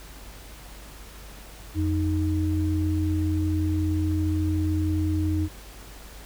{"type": "tone pair together", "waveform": "sine", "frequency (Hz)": [87.21, 311.1], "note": ["F2", "D#4"], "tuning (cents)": [-2, 0], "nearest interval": "octave + minor seventh", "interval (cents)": 2202, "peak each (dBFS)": [-23, -26], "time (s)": [1.74, 5.49], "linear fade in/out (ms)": 50, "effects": ["added 50 Hz sine -43 dBFS peak until 6.25 s", "pink hiss -46 dBFS RMS until 6.25 s"]}